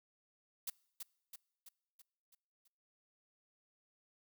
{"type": "noise with echo", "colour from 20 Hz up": "blue", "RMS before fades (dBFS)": -40, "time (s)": [0.67, 0.7], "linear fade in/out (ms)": 5, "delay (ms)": 330, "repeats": 6, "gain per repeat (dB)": -5, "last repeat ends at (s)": 2.68, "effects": ["noise-tail reverb RT60 0.8 s tail -24 dB re dry"]}